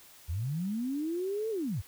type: linear two-way sweep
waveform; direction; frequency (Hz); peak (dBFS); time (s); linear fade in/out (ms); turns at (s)
sine; up then down; 72 to 454.3 to 72; -30; 0.28-1.82; 20; 1.5
effects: white hiss -55 dBFS RMS until 1.87 s